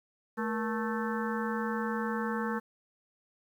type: harmonic tone with a mistuned harmonic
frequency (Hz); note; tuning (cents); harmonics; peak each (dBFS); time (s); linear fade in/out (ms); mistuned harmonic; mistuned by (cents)
220; A3; 0; 1 / 2 / 4 / 5 / 6 / 7 / 8; -33 / -36 / -39 / -40 / -41 / -41 / -42; 0.37-2.6; 20; 2; +120
effects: 10-bit